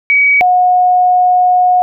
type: tone pair in turn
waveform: sine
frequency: 2266 / 726.2 Hz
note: C#7 / F#5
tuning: +37 / -33 cents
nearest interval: octave + minor sixth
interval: 1970 cents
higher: first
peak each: -6 dBFS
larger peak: neither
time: 0.1-0.41 / 0.41-1.82 s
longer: second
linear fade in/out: 0 ms
effects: none